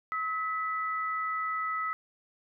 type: tone pair together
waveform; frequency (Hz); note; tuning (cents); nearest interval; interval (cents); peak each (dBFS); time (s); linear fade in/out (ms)
sine; 1284.3 / 1979; E6 / B6; -46 / +3; perfect fifth; 749; -30 / -36; 0.12-1.93; 0
effects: none